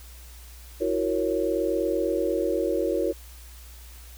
sine chord, F# dominant seventh, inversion third, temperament equal, 329.6 / 370 / 466.2 / 554.4 Hz, E4 / F#4 / A#4 / C#5, 0 / 0 / 0 / 0 cents, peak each -28 dBFS, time 0.8-3.13 s, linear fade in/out 20 ms, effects added 60 Hz sine -43 dBFS peak until 4.17 s + white hiss -50 dBFS RMS until 4.17 s

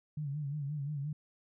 sine tone with vibrato, 145 Hz, D3, 22 cents flat, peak -34 dBFS, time 0.17-1.13 s, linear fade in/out 5 ms, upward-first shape sine, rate 5.7 Hz, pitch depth 89 cents each way, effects none

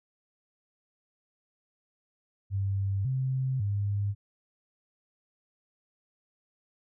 sine tone with pitch steps, 98.1 / 131.2 / 101.3 Hz, G2 / C3 / G#2, +2 / +5 / -43 cents, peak -26 dBFS, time 2.5-4.15 s, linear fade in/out 50 ms, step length 550 ms, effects none

